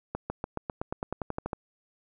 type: accelerating click train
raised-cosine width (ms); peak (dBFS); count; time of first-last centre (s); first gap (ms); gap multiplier
1; -17; 14; 0.15-1.532; 150; 0.94
effects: none